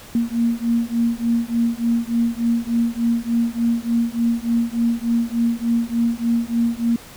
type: beating tone pair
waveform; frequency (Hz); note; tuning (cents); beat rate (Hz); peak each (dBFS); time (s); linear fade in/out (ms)
sine; 231.7 / 235.1; A#3 / A#3; -10 / +15; 3.4; -20 / -20; 0.15-6.96; 2
effects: pink hiss -41 dBFS RMS until 7.16 s